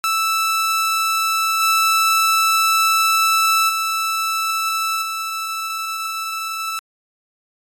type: tone with level steps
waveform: sawtooth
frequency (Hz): 1319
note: E6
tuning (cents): +1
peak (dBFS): -13 / -10 / -15 / -19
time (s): 0.04-6.79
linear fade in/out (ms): 0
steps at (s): 1.62 / 3.68 / 5.01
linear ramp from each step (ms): 10
effects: AAC 48 kbps